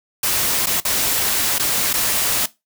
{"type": "noise with dropouts", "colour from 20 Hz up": "white", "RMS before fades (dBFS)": -19, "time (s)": [0.23, 2.46], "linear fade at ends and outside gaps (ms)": 5, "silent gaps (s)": [[0.66, 0.668], [0.803, 0.85], [1.584, 1.595], [1.931, 1.938]], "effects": ["noise-tail reverb RT60 0.2 s tail -18 dB re dry"]}